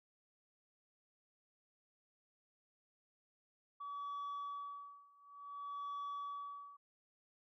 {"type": "tone with tremolo", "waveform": "sine", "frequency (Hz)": 1141, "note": "C#6", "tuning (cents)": 50, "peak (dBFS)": -38, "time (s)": [3.8, 6.77], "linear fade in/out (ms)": 10, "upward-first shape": "sine", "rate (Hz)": 0.56, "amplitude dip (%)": 95, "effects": ["tanh soft clip ceiling -40 dBFS"]}